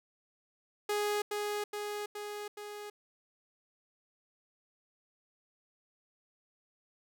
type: tone with echo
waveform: sawtooth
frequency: 415.3 Hz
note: G#4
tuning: in tune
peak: -26 dBFS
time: 0.89-1.22 s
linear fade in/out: 5 ms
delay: 420 ms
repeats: 4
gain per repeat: -3 dB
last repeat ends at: 2.9 s
effects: none